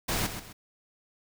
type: noise with echo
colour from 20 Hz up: pink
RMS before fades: -29 dBFS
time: 0.08-0.27 s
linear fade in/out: 10 ms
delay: 130 ms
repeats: 2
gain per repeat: -9 dB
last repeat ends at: 0.53 s
effects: none